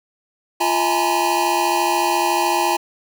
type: tone cluster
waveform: square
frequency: 347.1 / 645 / 826 / 900 / 992 Hz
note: F4 / E5 / G#5 / A5 / B5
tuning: -11 / -38 / -10 / +39 / +7 cents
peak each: -24 / -28 / -21 / -23 / -25 dBFS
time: 0.6-2.77 s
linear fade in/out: 10 ms
effects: none